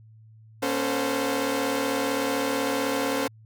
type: tone cluster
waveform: sawtooth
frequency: 238.7 / 277.4 / 446.9 / 519 / 719 Hz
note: A#3 / C#4 / A4 / C5 / F#5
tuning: +41 / +1 / +27 / -14 / -50 cents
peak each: -33 / -24 / -27 / -25 / -32 dBFS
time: 0.62-3.28 s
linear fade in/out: 10 ms
effects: added 110 Hz sine -48 dBFS peak until 3.45 s